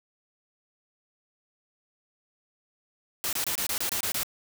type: noise bursts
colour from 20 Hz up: white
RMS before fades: -29 dBFS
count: 9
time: 3.24-4.232 s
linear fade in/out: 0 ms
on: 88 ms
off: 25 ms
effects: none